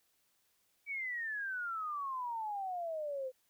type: exponential sweep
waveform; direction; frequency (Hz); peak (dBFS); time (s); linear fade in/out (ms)
sine; down; 2300 to 506; -36; 0.86-3.32; 50
effects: white hiss -75 dBFS RMS until 3.49 s